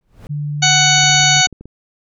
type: noise with exponential growth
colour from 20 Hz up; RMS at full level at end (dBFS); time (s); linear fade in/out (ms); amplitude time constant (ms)
brown; -30; 0.01-0.27; 1; 55
type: tone with pitch glide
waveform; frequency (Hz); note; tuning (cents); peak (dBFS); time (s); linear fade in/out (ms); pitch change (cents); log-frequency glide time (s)
sine; 147 to 144.64; D3 to D3; +2 to -26; -19; 0.29-1.42; 20; -28; 0.64-1.28
type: harmonic tone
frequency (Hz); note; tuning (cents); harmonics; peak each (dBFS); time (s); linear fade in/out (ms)
744; F#5; +9; 1 / 2 / 3 / 4 / 5 / 6 / 8 / 9; -18 / -18 / -18 / -18 / -18 / -18 / -18 / -18; 0.62-1.47; 10
type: clicks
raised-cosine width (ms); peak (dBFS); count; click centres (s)
3; -22; 11; 0.984 / 1.036 / 1.098 / 1.144 / 1.202 / 1.237 / 1.367 / 1.47 / 1.527 / 1.61 / 1.656
effects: none